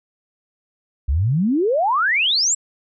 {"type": "exponential sweep", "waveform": "sine", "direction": "up", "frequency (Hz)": [61.74, 7902], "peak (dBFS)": -15, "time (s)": [1.08, 2.55], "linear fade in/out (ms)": 10, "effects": []}